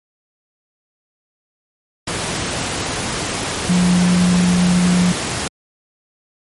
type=tone in noise; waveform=sine; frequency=178.8 Hz; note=F3; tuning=41 cents sharp; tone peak=-11 dBFS; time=3.69-5.12 s; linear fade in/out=5 ms; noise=pink; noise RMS=-21 dBFS; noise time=2.07-5.48 s; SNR=+7 dB; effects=high-pass 80 Hz 12 dB/octave + MP3 48 kbps